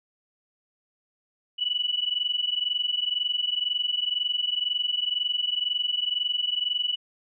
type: tone pair together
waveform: sine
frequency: 2943 / 2965 Hz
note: F#7 / F#7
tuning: -10 / +3 cents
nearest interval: unison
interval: 13 cents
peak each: -27 / -27 dBFS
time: 1.58-6.96 s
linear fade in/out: 20 ms
effects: none